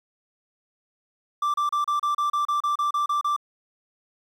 triangle tone bursts, 1174.7 Hz, D6, in tune, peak -19 dBFS, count 13, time 1.42-3.364 s, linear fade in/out 5 ms, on 120 ms, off 32 ms, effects 9-bit

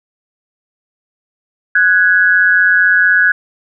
sine tone pair together, 1480 / 1664.3 Hz, F#6 / G#6, 0 / +3 cents, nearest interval major second, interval 203 cents, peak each -10 dBFS, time 1.75-3.32 s, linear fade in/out 5 ms, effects none

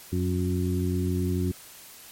harmonic tone with a mistuned harmonic, 91.3 Hz, F#2, 23 cents flat, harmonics 1 / 2 / 3 / 4, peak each -26 / -29 / -31 / -32 dBFS, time 0.12-1.52 s, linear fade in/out 10 ms, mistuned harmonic 4, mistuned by -19 cents, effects white hiss -47 dBFS RMS until 2.11 s + MP3 64 kbps

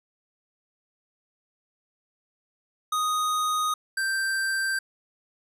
square tone pair in turn, 1245 / 1568.6 Hz, D#6 / G6, +1 / +1 cents, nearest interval major third, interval 400 cents, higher second, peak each -24 / -25 dBFS, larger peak first, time 2.92-3.74 / 3.97-4.79 s, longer neither, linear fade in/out 5 ms, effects resampled to 32000 Hz

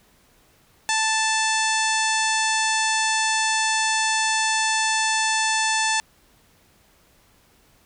harmonic tone, 880 Hz, A5, in tune, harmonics 1 / 2 / 3 / 4 / 5 / 6 / 7 / 8 / 9 / 10, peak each -24 / -25 / -28 / -30 / -31 / -32 / -30 / -32 / -34 / -33 dBFS, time 0.89-6 s, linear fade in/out 0 ms, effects pink hiss -58 dBFS RMS until 7.85 s

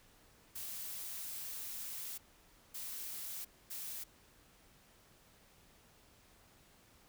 blue noise bursts at uneven times, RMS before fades -44 dBFS, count 3, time 0.55-2.18 / 2.74-3.45 / 3.7-4.04 s, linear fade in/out 10 ms, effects pink hiss -65 dBFS RMS until 7.08 s

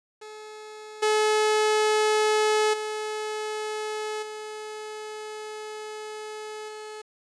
sawtooth tone with level steps, 428.6 Hz, A4, 45 cents flat, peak -36 / -16 / -25 / -31 / -33 dBFS, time 0.21-7.02 s, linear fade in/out 10 ms, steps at 1.02 / 2.73 / 4.22 / 6.68 s, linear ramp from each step 10 ms, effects resampled to 22050 Hz + 9-bit

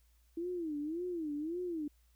sine tone with vibrato, 324.4 Hz, E4, 28 cents flat, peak -35 dBFS, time 0.37-1.88 s, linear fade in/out 5 ms, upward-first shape sine, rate 1.8 Hz, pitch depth 190 cents each way, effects added 58 Hz sine -65 dBFS peak until 2.15 s + white hiss -75 dBFS RMS until 2.15 s

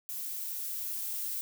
violet noise with level ramp, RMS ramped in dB -38 to -35 dBFS, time 0.09-1.41 s, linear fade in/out 0 ms, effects none

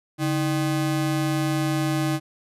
square ring-modulated tone, 229.8 Hz, A#3, 25 cents flat, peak -19 dBFS, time 0.18-2.2 s, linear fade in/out 50 ms, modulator 87.5 Hz, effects resampled to 32000 Hz

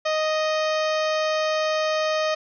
harmonic tone with a mistuned harmonic, 622.3 Hz, D#5, in tune, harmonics 1 / 2 / 3 / 4 / 5 / 6 / 7 / 8 / 9 / 10, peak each -22 / -28 / -32 / -34 / -36 / -38 / -39 / -40 / -41 / -42 dBFS, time 0.05-2.35 s, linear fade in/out 10 ms, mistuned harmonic 9, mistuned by -60 cents, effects none

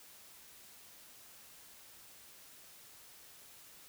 silence, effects white hiss -57 dBFS RMS until 3.88 s

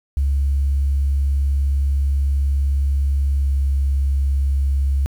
sine tone with pitch glide, 69.5 to 68.82 Hz, C#2 to C#2, +5 to -12 cents, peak -14 dBFS, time 0.17-5.06 s, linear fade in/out 0 ms, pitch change -17 cents, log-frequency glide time 3.4-3.48 s, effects tanh soft clip ceiling -11 dBFS + 8-bit

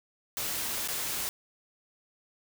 white noise with dropouts, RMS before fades -33 dBFS, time 0.37-1.29 s, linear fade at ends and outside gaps 0 ms, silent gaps 0.876-0.885 s, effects none

